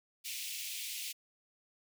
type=high-pass noise; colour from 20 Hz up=pink; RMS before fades=-41 dBFS; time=0.24-1.13 s; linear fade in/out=20 ms; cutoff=2300 Hz; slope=48 dB/octave; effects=none